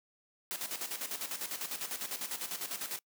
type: noise with tremolo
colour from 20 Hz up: white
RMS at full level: -37 dBFS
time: 0.51-2.99 s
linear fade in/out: 0 ms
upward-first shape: square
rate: 10 Hz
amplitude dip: 65%
effects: noise-tail reverb RT60 0.1 s tail -25 dB re dry + high-pass 200 Hz 12 dB/octave